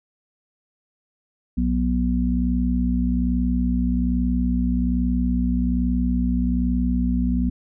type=harmonic tone; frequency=61.2 Hz; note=B1; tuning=15 cents flat; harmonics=1 / 3 / 4; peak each=-22 / -24 / -22 dBFS; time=1.57-7.5 s; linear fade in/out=10 ms; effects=none